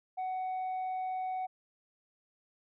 sine tone, 746 Hz, F#5, 14 cents sharp, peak -30 dBFS, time 0.17-1.47 s, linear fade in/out 20 ms, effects tanh soft clip ceiling -32 dBFS

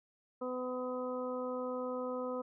harmonic tone, 252.3 Hz, B3, 37 cents sharp, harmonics 1 / 2 / 3 / 4 / 5, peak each -41 / -37 / -51 / -46 / -45 dBFS, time 0.41-2.42 s, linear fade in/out 10 ms, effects none

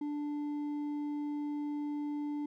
sine tone with hard clipping, 293.7 Hz, D4, in tune, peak -35 dBFS, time 0.01-2.46 s, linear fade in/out 5 ms, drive 4 dB, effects none

